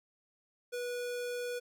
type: tone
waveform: square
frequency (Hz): 487.9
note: B4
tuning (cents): -21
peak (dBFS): -36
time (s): 0.72-1.6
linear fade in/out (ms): 20
effects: none